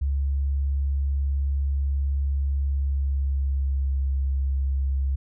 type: tone with pitch glide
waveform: sine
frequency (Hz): 69.3 to 67.68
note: C#2 to C#2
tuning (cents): 0 to -41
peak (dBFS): -21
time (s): 0.01-5.16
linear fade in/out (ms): 10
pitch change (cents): -41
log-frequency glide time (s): 2.63-3.98
effects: none